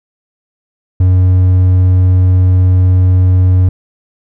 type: tone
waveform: triangle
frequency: 91.9 Hz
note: F#2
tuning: 11 cents flat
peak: -3 dBFS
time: 1-3.69 s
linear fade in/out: 5 ms
effects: none